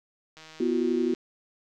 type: click train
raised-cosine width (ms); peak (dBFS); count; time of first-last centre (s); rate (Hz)
0.2; -30; 124; 0.37-1.148; 158
type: chord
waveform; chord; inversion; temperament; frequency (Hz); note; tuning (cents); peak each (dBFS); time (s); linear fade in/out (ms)
sine; B suspended fourth; none; equal with one note detuned; 246.9 / 338.3 / 370; B3 / E4 / F#4; 0 / +45 / 0; -27; 0.6-1.14; 5
effects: none